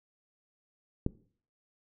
click, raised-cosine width 3 ms, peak -15 dBFS, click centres 1.064 s, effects noise-tail reverb RT60 0.5 s tail -20 dB re dry

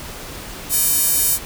square tone with high-pass filter, 338.1 Hz, E4, 44 cents sharp, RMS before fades -17 dBFS, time 0.69-1.39 s, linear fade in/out 50 ms, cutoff 9600 Hz, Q 0.93, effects pink hiss -33 dBFS RMS until 1.45 s

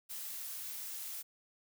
blue noise, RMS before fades -43 dBFS, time 0.09-1.23 s, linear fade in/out 20 ms, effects none

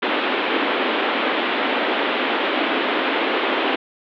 pink band-pass noise, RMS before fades -21 dBFS, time 0.02-3.76 s, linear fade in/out 10 ms, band 250 to 3500 Hz, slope 48 dB/octave, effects none

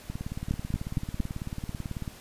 two click trains, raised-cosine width 5 ms, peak -14 / -21 dBFS, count 4 / 37, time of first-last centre 0.51-1.203 / 0.1-2.078 s, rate 4.33 / 18.2 Hz, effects pink hiss -49 dBFS RMS until 2.2 s + resampled to 32000 Hz

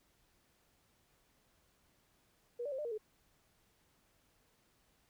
sine tone with pitch steps, 480.5 / 580 / 528 / 599 / 470.8 / 429.6 Hz, B4 / D5 / C5 / D5 / A#4 / A4, -48 / -22 / +16 / +34 / +17 / -41 cents, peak -37 dBFS, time 2.59-2.98 s, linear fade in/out 10 ms, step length 65 ms, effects pink hiss -73 dBFS RMS until 5.09 s

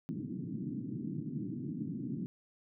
white band-pass noise, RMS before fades -39 dBFS, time 0.09-2.26 s, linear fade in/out 0 ms, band 120 to 300 Hz, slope 48 dB/octave, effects none

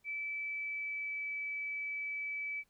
sine tone with pitch glide, 2313 to 2300 Hz, D7 to D7, -27 to -37 cents, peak -36 dBFS, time 0.04-2.64 s, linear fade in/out 50 ms, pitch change -10 cents, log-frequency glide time 0.18-1.31 s, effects pink hiss -75 dBFS RMS until 2.69 s

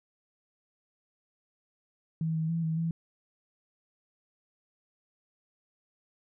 sine tone with pitch steps, 161.2 / 159.7 / 166 / 160.5 / 165.1 Hz, E3 / D#3 / E3 / E3 / E3, -38 / +45 / +12 / -46 / +3 cents, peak -27 dBFS, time 2.21-2.91 s, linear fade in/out 2 ms, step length 140 ms, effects none

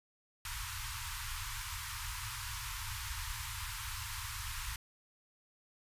pink band-stop noise, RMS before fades -41 dBFS, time 0.45-4.76 s, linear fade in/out 2 ms, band 120 to 900 Hz, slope 96 dB/octave, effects resampled to 32000 Hz

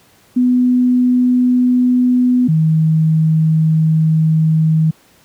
sine tone pair in turn, 249.2 / 158.53 Hz, B3 / D#3, +16 / +33 cents, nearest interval minor sixth, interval 783 cents, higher first, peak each -9 dBFS, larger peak neither, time 0.36-2.48 / 2.48-4.91 s, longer second, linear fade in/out 10 ms, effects pink hiss -50 dBFS RMS until 5.24 s + high-pass 80 Hz 12 dB/octave

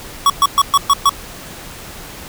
square tone bursts, 1122 Hz, C#6, 21 cents sharp, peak -8 dBFS, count 6, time 0.26-1.094 s, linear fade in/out 2 ms, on 39 ms, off 120 ms, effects pink hiss -33 dBFS RMS until 2.28 s

